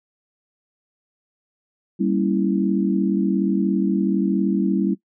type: chord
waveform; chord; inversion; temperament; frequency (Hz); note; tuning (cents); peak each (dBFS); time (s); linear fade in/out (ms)
sine; G diminished seventh; none; equal; 196 / 233.1 / 277.2 / 329.6; G3 / Bb3 / Db4 / Fb4; 0 / 0 / 0 / 0; -20 / -26 / -24 / -23; 1.99-4.95; 20
effects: noise-tail reverb RT60 0.1 s tail -19 dB re dry